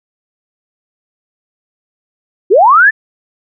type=linear sweep; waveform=sine; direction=up; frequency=326.5 to 1805 Hz; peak=-3 dBFS; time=2.5-2.91 s; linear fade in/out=20 ms; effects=none